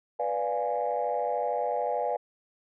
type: chord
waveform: sine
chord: B diminished seventh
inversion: none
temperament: equal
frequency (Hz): 493.9 / 587.3 / 698.5 / 830.6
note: B4 / D5 / F5 / Ab5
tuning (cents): 0 / 0 / 0 / 0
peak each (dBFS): -31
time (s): 0.19-2.17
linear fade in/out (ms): 10
effects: tanh soft clip ceiling -18 dBFS